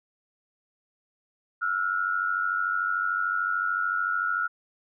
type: tone pair together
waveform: sine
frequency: 1336.5 / 1430 Hz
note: E6 / F6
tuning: +23 / +41 cents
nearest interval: minor second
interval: 118 cents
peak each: -28 / -26 dBFS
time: 1.61-4.48 s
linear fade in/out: 20 ms
effects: none